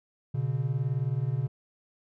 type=beating tone pair; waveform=triangle; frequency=122.2 / 141.2 Hz; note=B2 / C#3; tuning=-18 / +32 cents; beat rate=19 Hz; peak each=-27 dBFS; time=0.34-1.48 s; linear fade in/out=10 ms; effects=none